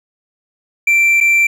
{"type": "tone with dropouts", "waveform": "triangle", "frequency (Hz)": 2349, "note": "D7", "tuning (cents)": 0, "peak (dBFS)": -7, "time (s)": [0.87, 1.47], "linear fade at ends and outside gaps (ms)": 5, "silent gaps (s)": [1.204, 1.209], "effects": []}